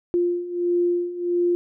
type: beating tone pair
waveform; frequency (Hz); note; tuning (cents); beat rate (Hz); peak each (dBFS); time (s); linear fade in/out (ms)
sine; 349.2 / 350.7; F4 / F4; 0 / +7; 1.5; -25 / -21; 0.14-1.55; 0
effects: none